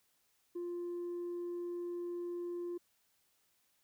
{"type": "tone with tanh clipping", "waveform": "triangle", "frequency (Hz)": 349.2, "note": "F4", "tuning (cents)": 0, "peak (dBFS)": -38, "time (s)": [0.55, 2.78], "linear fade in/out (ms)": 10, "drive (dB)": 6, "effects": ["white hiss -75 dBFS RMS until 3.83 s"]}